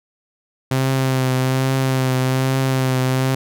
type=tone with vibrato; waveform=sawtooth; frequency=131.1 Hz; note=C3; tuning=4 cents sharp; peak=-12 dBFS; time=0.71-3.35 s; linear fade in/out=5 ms; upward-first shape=triangle; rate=1.2 Hz; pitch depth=31 cents each way; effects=none

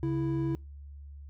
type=tone pair together; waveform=triangle; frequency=138.58 / 329.6 Hz; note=C#3 / E4; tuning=0 / 0 cents; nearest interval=octave + minor third; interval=1500 cents; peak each=-28 dBFS; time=0.03-0.55 s; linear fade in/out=0 ms; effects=noise-tail reverb RT60 0.3 s tail -26 dB re dry + added 71 Hz sine -43 dBFS peak until 1.29 s

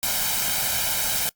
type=noise with comb filter; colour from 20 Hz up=white; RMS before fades=-24 dBFS; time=0.03-1.29 s; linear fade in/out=0 ms; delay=1.3 ms; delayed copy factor=+0.7; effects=noise-tail reverb RT60 0.1 s tail -23 dB re dry + Opus 48 kbps

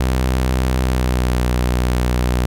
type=tone with pitch glide; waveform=sawtooth; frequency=63.8 to 61.63 Hz; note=C2 to B1; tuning=-43 to -3 cents; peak=-11 dBFS; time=0-2.46 s; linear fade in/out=5 ms; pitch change=-60 cents; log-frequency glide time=0.82-1.33 s; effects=none

